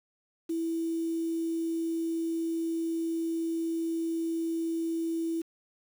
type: tone with quantisation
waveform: sine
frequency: 329.6 Hz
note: E4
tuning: in tune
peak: -28 dBFS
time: 0.49-5.42 s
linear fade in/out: 10 ms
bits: 8
effects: none